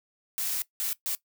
blue noise bursts at uneven times, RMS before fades -30 dBFS, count 3, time 0.38-0.62 / 0.8-0.93 / 1.06-1.15 s, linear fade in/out 0 ms, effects noise-tail reverb RT60 0.1 s tail -18 dB re dry

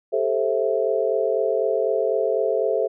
sine chord, A minor seventh, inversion third, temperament just, 396 / 440 / 528 / 660 Hz, G4 / A4 / C5 / E5, +18 / 0 / +16 / +2 cents, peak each -26 / -23 / -24 / -25 dBFS, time 0.12-2.88 s, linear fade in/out 20 ms, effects none

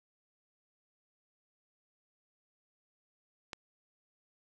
click, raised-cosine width 0.2 ms, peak -22 dBFS, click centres 3.532 s, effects none

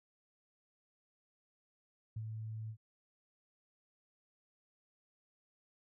sine tone with ADSR envelope, 110 Hz, A2, in tune, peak -37 dBFS, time 2.16-2.77 s, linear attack 7 ms, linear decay 56 ms, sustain -3 dB, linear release 75 ms, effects none

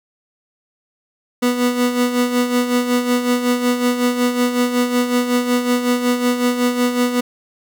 30% pulse tone with tremolo, 245.8 Hz, B3, 8 cents flat, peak -10 dBFS, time 1.42-7.21 s, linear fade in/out 10 ms, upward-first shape sine, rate 5.4 Hz, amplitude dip 60%, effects none

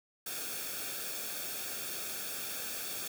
white noise with comb filter, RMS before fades -39 dBFS, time 0.26-3.08 s, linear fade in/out 5 ms, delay 1 ms, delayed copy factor -0.65, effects none

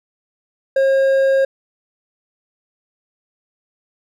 sine tone with hard clipping, 539 Hz, C#5, 49 cents flat, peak -13 dBFS, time 0.76-1.45 s, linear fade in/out 5 ms, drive 5 dB, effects none

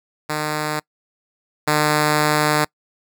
5% pulse tone pair in turn, 152.1 / 150.96 Hz, D#3 / D3, -39 / +48 cents, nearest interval unison, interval 13 cents, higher first, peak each -10 / -4 dBFS, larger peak second, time 0.29-0.8 / 1.67-2.65 s, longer second, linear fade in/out 10 ms, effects noise-tail reverb RT60 0.1 s tail -26 dB re dry

